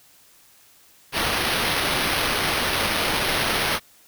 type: noise with sample-and-hold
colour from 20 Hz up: violet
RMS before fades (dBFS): -23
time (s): 1.12-3.8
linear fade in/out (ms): 50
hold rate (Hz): 7350
effects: white hiss -54 dBFS RMS until 4.07 s